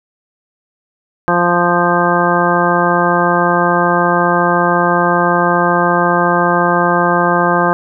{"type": "harmonic tone", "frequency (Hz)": 174.61, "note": "F3", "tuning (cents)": 0, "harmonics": [1, 2, 3, 4, 5, 6, 7, 9], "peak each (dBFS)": [-18, -18, -18, -18, -18, -18, -18, -18], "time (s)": [1.28, 7.73], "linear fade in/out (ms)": 0, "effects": []}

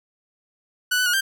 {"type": "tone with pitch steps", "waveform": "sawtooth", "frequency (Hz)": [1483, 1497, 1442, 1578], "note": ["F#6", "F#6", "F#6", "G6"], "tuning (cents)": [4, 20, -45, 11], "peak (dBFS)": -15, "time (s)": [0.91, 1.21], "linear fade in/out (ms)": 10, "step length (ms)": 75, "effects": []}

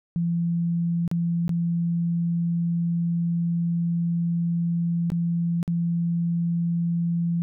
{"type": "tone with dropouts", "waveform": "sine", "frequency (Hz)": 170, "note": "F3", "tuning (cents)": -46, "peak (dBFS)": -21, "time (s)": [0.16, 7.42], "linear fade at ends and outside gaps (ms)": 0, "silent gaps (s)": [[1.078, 1.114], [1.48, 1.493], [5.102, 5.119], [5.629, 5.678]], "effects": []}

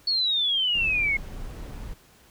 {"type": "exponential sweep", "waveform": "sine", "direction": "down", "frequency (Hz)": [4435, 2146], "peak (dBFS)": -21, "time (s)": [0.07, 1.17], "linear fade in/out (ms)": 5}
{"type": "noise", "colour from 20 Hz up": "brown", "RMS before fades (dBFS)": -36, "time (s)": [0.74, 1.94], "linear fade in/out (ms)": 10}
{"effects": ["pink hiss -56 dBFS RMS until 2.3 s"]}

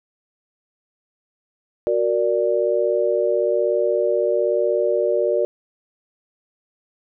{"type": "chord", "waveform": "sine", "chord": "Gb augmented", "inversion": "none", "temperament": "equal", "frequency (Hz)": [370, 466.2, 587.3], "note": ["Gb4", "Bb4", "D5"], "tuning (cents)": [0, 0, 0], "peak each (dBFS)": [-22, -21, -20], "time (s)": [1.87, 5.45], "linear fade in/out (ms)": 0, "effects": []}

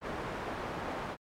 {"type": "low-pass noise", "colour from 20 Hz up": "white", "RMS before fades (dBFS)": -38, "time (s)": [0.01, 1.17], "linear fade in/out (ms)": 50, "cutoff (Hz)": 1100, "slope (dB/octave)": 12, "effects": ["MP3 96 kbps"]}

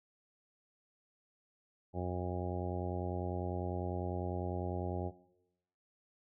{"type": "harmonic tone", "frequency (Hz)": 90, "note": "F#2", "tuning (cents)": -47, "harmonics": [1, 2, 3, 4, 5, 6, 7, 8, 9], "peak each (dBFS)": [-38, -41, -45, -42, -46, -46, -46, -49, -45], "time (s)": [1.93, 5.12], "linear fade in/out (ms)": 50, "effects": ["noise-tail reverb RT60 0.9 s tail -19 dB re dry"]}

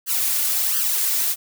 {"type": "noise with flanger", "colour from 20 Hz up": "blue", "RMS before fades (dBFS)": -21, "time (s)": [0.06, 1.36], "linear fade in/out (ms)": 50, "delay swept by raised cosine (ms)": [0.64, 3.54], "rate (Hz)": 1.4, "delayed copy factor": 0.8, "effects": []}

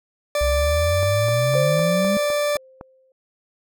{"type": "tone", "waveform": "40% pulse", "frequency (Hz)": 587.3, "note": "D5", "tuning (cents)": 0, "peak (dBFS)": -18, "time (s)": [0.35, 2.57], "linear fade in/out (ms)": 2}
{"type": "exponential sweep", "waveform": "sine", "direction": "up", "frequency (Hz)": [62.6, 207.7], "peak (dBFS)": -20, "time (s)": [0.41, 2.17], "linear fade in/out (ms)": 0}
{"type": "click train", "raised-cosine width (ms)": 1, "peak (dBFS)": -20, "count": 8, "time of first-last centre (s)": [1.03, 2.811], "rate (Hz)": 3.93}
{"type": "tone with exponential decay", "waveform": "sine", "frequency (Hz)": 523.3, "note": "C5", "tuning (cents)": 0, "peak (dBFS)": -18, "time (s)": [1.55, 3.12], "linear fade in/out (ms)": 2, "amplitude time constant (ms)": 340}
{"effects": []}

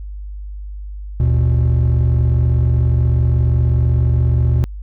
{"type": "tone pair together", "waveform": "triangle", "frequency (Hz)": [75.83, 120.9], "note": ["D#2", "B2"], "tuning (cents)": [-44, -36], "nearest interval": "minor sixth", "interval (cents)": 808, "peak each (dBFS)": -11, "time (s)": [1.2, 4.64], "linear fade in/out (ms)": 0, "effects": ["tanh soft clip ceiling -6 dBFS", "added 50 Hz sine -26 dBFS peak until 4.82 s"]}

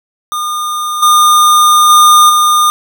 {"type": "tone with level steps", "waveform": "square", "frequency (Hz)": 1214, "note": "D#6", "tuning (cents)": -43, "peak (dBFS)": [-15, -5, -3, -7], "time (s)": [0.32, 2.7], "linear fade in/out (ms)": 0, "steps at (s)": [1.02, 1.89, 2.29], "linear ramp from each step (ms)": 10, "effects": []}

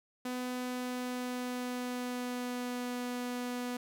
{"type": "tone with pitch glide", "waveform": "sawtooth", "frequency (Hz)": [250.2, 246.3], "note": ["B3", "B3"], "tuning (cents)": [23, -5], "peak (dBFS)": -31, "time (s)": [0.25, 3.77], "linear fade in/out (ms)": 5, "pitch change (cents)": -28, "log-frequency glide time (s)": [0.55, 2.95], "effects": []}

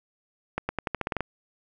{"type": "accelerating click train", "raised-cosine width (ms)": 0.5, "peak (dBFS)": -12, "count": 10, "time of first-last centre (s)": [0.58, 1.207], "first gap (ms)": 110, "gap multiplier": 0.88, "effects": []}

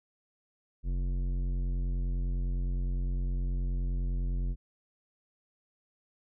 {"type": "tone with tanh clipping", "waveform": "triangle", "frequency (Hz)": 44.88, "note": "F1", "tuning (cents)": 48, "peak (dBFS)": -30, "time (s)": [0.83, 4.56], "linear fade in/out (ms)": 50, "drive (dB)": 17, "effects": []}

